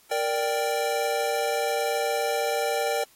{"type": "chord", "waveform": "square", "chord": "G minor", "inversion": "first", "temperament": "equal", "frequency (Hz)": [466.2, 587.3, 784], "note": ["Bb4", "D5", "G5"], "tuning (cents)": [0, 0, 0], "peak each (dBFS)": -29, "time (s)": [0.11, 3.04], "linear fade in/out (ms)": 5, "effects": ["white hiss -58 dBFS RMS until 3.15 s", "AAC 48 kbps"]}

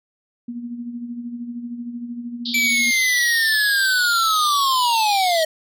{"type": "tone with tremolo", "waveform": "sine", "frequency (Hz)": 238.8, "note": "A#3", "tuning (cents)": 42, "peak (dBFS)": -25, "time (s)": [0.48, 2.91], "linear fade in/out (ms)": 5, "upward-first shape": "sine", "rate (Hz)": 13, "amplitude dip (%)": 55}
{"type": "band-pass noise", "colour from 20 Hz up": "pink", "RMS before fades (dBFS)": -27, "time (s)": [2.45, 5.44], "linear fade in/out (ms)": 10, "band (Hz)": [3300, 4800], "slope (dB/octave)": 96}
{"type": "linear sweep", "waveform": "square", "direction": "down", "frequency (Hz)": [2332, 622.3], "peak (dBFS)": -17, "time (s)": [2.54, 5.45], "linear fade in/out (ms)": 5}
{"effects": []}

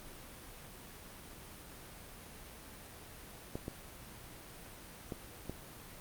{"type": "clicks", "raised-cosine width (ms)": 2, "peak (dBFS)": -25, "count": 4, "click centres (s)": [3.555, 3.681, 5.122, 5.496], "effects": ["pink hiss -51 dBFS RMS until 6 s", "Opus 32 kbps"]}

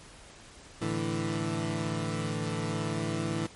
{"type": "chord", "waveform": "20% pulse", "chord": "A suspended fourth", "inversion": "none", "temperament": "equal", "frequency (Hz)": [110, 146.83, 164.81], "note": ["A2", "D3", "E3"], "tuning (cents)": [0, 0, 0], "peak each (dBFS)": [-29, -31, -28], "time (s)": [0.81, 3.47], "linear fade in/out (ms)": 10, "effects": ["pink hiss -51 dBFS RMS until 3.55 s", "MP3 48 kbps"]}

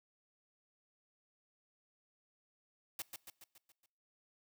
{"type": "noise with echo", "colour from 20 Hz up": "white", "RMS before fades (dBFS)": -41, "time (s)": [2.99, 3.02], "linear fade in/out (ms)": 2, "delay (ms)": 140, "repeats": 6, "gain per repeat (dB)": -5, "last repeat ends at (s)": 3.86, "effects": ["noise-tail reverb RT60 0.7 s tail -23 dB re dry"]}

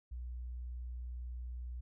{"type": "tone", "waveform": "sine", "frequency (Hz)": 61, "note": "B1", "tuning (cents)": -21, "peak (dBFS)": -40, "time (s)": [0.11, 1.81], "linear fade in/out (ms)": 10, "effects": []}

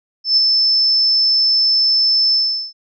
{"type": "tone with ADSR envelope", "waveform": "sine", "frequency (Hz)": 5274, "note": "E8", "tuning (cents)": 0, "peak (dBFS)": -8, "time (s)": [0.24, 2.73], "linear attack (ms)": 130, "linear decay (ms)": 15, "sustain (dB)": -3, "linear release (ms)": 390, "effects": []}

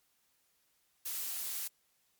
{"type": "noise", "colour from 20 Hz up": "blue", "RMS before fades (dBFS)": -38, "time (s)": [1.05, 1.68], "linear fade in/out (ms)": 10, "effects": ["white hiss -74 dBFS RMS until 2.19 s", "MP3 96 kbps"]}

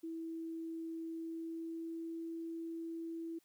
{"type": "tone with pitch glide", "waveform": "sine", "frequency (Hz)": [327.4, 330.4], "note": ["E4", "E4"], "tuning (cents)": [-12, 4], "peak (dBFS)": -40, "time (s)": [0.03, 3.39], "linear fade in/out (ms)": 10, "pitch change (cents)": 16, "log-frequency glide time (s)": [1.08, 2.25], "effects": ["white hiss -74 dBFS RMS until 3.44 s"]}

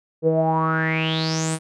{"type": "tone with low-pass filter sweep", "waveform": "sawtooth", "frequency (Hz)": 160, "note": "D#3", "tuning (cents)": 49, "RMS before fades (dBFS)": -21, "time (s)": [0.22, 1.59], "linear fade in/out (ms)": 50, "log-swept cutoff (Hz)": [440, 9600], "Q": 9.3, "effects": []}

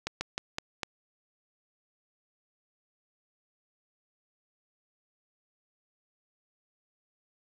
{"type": "slowing click train", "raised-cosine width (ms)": 0.2, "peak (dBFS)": -14, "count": 5, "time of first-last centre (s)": [0.07, 0.832], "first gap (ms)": 140, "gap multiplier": 1.21, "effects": []}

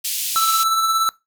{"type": "band-pass noise", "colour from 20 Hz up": "white", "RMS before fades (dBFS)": -24, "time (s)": [0.04, 0.64], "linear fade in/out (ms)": 10, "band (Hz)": [2700, 16000], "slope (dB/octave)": 24}
{"type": "tone with tremolo", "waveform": "square", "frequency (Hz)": 1322, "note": "E6", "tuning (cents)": 5, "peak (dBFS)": -15, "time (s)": [0.36, 1.09], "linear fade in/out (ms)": 0, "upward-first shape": "sine", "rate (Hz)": 17, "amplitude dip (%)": 35}
{"effects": ["noise-tail reverb RT60 0.2 s tail -21 dB re dry"]}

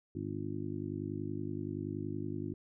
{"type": "harmonic tone", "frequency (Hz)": 50.6, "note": "G#1", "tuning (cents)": -44, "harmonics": [2, 3, 4, 5, 6, 7], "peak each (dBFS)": [-42, -43, -49, -43, -41, -43], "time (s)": [0.15, 2.54], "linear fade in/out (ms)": 5, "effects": []}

